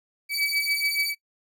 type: beating tone pair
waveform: 30% pulse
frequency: 2284 / 2291 Hz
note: D7 / D7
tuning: -49 / -44 cents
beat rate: 7 Hz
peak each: -24 dBFS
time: 0.29-1.15 s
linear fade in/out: 50 ms
effects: noise-tail reverb RT60 0.1 s tail -19 dB re dry